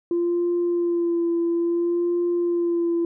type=tone with vibrato; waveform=sine; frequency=343.5 Hz; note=F4; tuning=29 cents flat; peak=-18 dBFS; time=0.11-3.05 s; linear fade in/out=2 ms; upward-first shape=sine; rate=0.59 Hz; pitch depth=24 cents each way; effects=tanh soft clip ceiling -16 dBFS